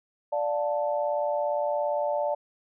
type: chord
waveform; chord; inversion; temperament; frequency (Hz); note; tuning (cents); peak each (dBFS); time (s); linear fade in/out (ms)
sine; D minor; none; just; 587.3 / 704.8 / 881; D5 / F5 / A5; 0 / +16 / +2; -26 / -32 / -31; 0.32-2.35; 10
effects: none